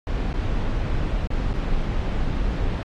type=noise with dropouts; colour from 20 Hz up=brown; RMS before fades=-23 dBFS; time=0.07-2.83 s; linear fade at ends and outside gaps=1 ms; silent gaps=0.329-0.339 / 1.272-1.304 / 1.532-1.538 s; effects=low-pass 4000 Hz 12 dB/octave + AAC 48 kbps